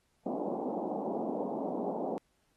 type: band-pass noise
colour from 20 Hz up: pink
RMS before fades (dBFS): -35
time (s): 0.26-2.18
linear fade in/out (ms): 0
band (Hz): 200 to 860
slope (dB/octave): 48
effects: pink hiss -75 dBFS RMS until 2.56 s + AAC 32 kbps